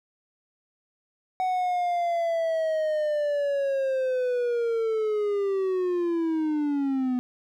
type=linear sweep; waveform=triangle; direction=down; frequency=747 to 246.9 Hz; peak=-21 dBFS; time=1.4-7.19 s; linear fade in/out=0 ms; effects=none